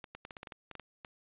clicks, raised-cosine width 0.3 ms, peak -28 dBFS, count 12, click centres 0.042 / 0.15 / 0.251 / 0.308 / 0.368 / 0.431 / 0.472 / 0.522 / 0.713 / 0.753 / 0.797 / 1.048 s, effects resampled to 8000 Hz + 11-bit

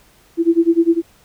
sine tone with tremolo, 334.4 Hz, E4, 25 cents sharp, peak -7 dBFS, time 0.37-1.02 s, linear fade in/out 50 ms, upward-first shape sine, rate 9.9 Hz, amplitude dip 95%, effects pink hiss -52 dBFS RMS until 1.24 s

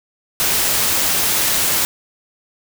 white noise, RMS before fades -17 dBFS, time 0.4-1.85 s, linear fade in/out 0 ms, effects none

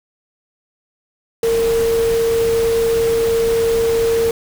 sine tone in noise, 458.7 Hz, A#4, 28 cents flat, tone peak -13 dBFS, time 1.43-4.31 s, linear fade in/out 2 ms, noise pink, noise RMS -27 dBFS, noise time 1.43-4.31 s, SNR +11 dB, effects none

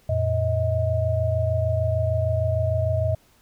sine tone cluster, 87.2 / 113.8 / 634 Hz, F2 / A#2 / D#5, -2 / -41 / +32 cents, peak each -24 dBFS, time 0.09-3.15 s, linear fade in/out 5 ms, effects pink hiss -59 dBFS RMS until 3.41 s

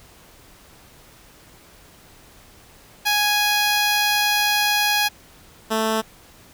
10% pulse tone pair in turn, 830.6 / 220.6 Hz, G#5 / A3, 0 / +5 cents, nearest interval octave + major seventh, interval 2295 cents, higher first, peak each -9 / -11 dBFS, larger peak first, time 3.05-5.09 / 5.7-6.02 s, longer first, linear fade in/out 20 ms, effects pink hiss -49 dBFS RMS until 6.53 s

